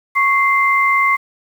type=tone pair together; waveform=sine; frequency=1104 / 2084 Hz; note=C#6 / C7; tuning=-7 / -7 cents; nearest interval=major seventh; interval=1100 cents; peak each=-14 dBFS; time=0.15-1.17 s; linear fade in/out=20 ms; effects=7-bit